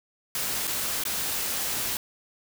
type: noise with dropouts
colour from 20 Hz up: white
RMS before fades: -29 dBFS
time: 0.35-1.97 s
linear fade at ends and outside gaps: 1 ms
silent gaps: 0.671-0.676 / 1.037-1.052 s
effects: none

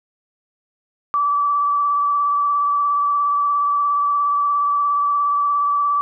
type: tone with vibrato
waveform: sine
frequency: 1156 Hz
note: D6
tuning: 28 cents flat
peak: -15 dBFS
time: 1.14-6.01 s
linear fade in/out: 0 ms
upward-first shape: triangle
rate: 17 Hz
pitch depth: 21 cents each way
effects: none

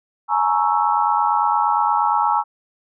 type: chord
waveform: sine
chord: A# half-diminished seventh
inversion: third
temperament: equal with one note detuned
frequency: 843.7 / 932.3 / 1108.7 / 1318.5 Hz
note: G#5 / A#5 / C#6 / E6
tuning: +27 / 0 / 0 / 0 cents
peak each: -19 / -20 / -23 / -22 dBFS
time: 0.28-2.44 s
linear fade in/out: 50 ms
effects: none

